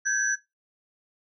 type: tone cluster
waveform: sine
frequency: 1559 / 1671 / 5930 Hz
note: G6 / G#6 / F#8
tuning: -10 / +10 / +3 cents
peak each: -27 dBFS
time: 0.05-0.36 s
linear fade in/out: 20 ms
effects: noise-tail reverb RT60 0.2 s tail -18 dB re dry